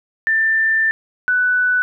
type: tone pair in turn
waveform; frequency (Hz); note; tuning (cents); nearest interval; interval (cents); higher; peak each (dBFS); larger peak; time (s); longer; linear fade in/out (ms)
sine; 1782 / 1490.3; A6 / F#6; +22 / +12; minor third; 310; first; -13; neither; 0.27-0.91 / 1.28-1.82; first; 0
effects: none